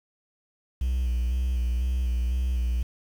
triangle tone with vibrato, 61.7 Hz, B1, 1 cent flat, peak -20 dBFS, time 0.81-2.83 s, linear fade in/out 5 ms, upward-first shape square, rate 2 Hz, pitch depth 38 cents each way, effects tanh soft clip ceiling -17 dBFS + 8-bit

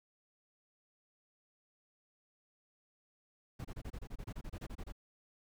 brown noise bursts, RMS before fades -43 dBFS, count 16, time 3.59-4.923 s, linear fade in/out 10 ms, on 58 ms, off 27 ms, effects none

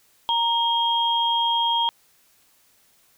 sine tone pair together, 932.3 / 3239 Hz, A#5 / G#7, 0 / -44 cents, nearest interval octave + minor seventh, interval 2156 cents, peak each -21 / -22 dBFS, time 0.29-1.89 s, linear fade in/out 0 ms, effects white hiss -60 dBFS RMS until 3.17 s

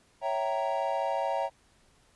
triangle chord, C# diminished seventh, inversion none, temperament equal with one note detuned, 554.4 / 659.3 / 772.8 / 932.3 Hz, C#5 / E5 / G5 / Bb5, 0 / 0 / -25 / 0 cents, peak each -31 dBFS, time 0.21-1.5 s, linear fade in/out 50 ms, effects pink hiss -64 dBFS RMS until 2.15 s + resampled to 24000 Hz

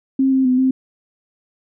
sine tone with pitch steps, 267 / 264.1 / 253.7 / 261.3 Hz, C4 / C4 / B3 / C4, +35 / +16 / +47 / -2 cents, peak -12 dBFS, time 0.19-0.71 s, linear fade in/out 5 ms, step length 130 ms, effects none

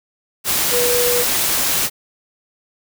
sine tone in noise, 487.2 Hz, B4, 24 cents flat, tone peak -17 dBFS, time 0.7-1.25 s, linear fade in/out 50 ms, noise white, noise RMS -18 dBFS, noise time 0.44-1.9 s, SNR -2 dB, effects none

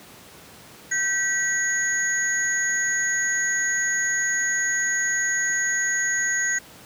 sine tone cluster, 1553 / 1937 / 6690 Hz, G6 / B6 / G#8, -17 / -34 / +12 cents, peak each -27 / -24 / -25 dBFS, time 0.91-6.59 s, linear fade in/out 10 ms, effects pink hiss -46 dBFS RMS until 6.85 s + high-pass 100 Hz 12 dB/octave

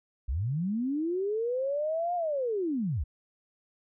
sine linear two-way sweep, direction up then down, 52.6 to 717 to 52.6 Hz, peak -27 dBFS, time 0.28-3.04 s, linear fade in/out 10 ms, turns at 2.15 s, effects none

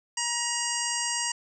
harmonic tone with a mistuned harmonic, 949 Hz, A#5, 31 cents sharp, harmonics 1 / 2 / 3 / 5 / 6 / 7 / 8 / 9, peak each -35 / -35 / -35 / -35 / -35 / -35 / -35 / -35 dBFS, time 0.17-1.32 s, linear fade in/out 5 ms, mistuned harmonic 9, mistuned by -62 cents, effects none

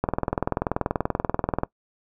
click train, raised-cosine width 1 ms, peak -8 dBFS, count 34, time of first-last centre 0.04-1.634 s, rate 20.7 Hz, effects noise-tail reverb RT60 0.1 s tail -21 dB re dry

